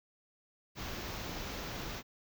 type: band-stop noise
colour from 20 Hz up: pink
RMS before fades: -41 dBFS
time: 0.75-2.03 s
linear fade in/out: 50 ms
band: 6600 to 14000 Hz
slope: 48 dB/octave
effects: none